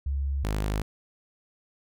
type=tone pair in turn; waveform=sine / sawtooth; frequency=69.3 / 51.82 Hz; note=C#2 / G#1; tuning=0 / -3 cents; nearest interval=perfect fourth; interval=503 cents; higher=first; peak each=-25 / -22 dBFS; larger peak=second; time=0.06-0.44 / 0.44-0.82 s; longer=neither; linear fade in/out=5 ms; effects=none